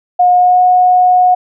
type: tone with pitch glide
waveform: sine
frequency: 719 to 728.2 Hz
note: F#5 to F#5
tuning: -50 to -28 cents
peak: -5 dBFS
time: 0.19-1.35 s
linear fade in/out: 10 ms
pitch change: +22 cents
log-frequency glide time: 0.36-0.61 s
effects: none